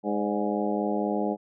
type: harmonic tone with a mistuned harmonic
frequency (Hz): 103.83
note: G#2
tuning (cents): 0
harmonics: 2 / 3 / 4 / 5 / 6 / 7 / 8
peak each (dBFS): -29 / -31 / -32 / -33 / -34 / -34 / -35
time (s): 0.03-1.37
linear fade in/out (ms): 50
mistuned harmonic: 6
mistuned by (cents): -53
effects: none